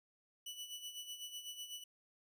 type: tone with tremolo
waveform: sawtooth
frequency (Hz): 2963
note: F#7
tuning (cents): +2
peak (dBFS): -40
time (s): 0.46-1.84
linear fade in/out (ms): 5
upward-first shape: sine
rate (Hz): 8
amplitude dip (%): 65
effects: none